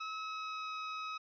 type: tone with pitch glide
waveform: sawtooth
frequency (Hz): 1288 to 1273.9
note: E6 to D#6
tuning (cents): -41 to +40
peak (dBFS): -35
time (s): 0-1.18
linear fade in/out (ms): 10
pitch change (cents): -19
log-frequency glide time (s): 0.12-0.72
effects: resampled to 11025 Hz